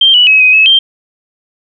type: tone with pitch steps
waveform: sine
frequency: 3162 / 2950 / 2559 / 2513 / 2582 / 3161 Hz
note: G7 / F#7 / D#7 / D#7 / E7 / G7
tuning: +14 / -6 / +48 / +17 / -37 / +14 cents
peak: -3 dBFS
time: 0.01-0.79 s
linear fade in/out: 5 ms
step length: 130 ms
effects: none